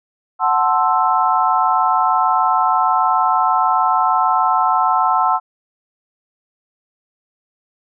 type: chord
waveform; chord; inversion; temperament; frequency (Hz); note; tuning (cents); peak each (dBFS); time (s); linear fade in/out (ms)
sine; F# half-diminished seventh; none; equal; 740 / 880 / 1046.5 / 1318.5; F#5 / A5 / C6 / E6; 0 / 0 / 0 / 0; -18; 0.39-5.4; 50
effects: none